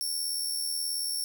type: tone with amplitude modulation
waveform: 20% pulse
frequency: 5460 Hz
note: F8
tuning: 40 cents flat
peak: -22 dBFS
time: 0.01-1.24 s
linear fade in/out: 0 ms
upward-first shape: sine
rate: 78.5 Hz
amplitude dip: 45%
effects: none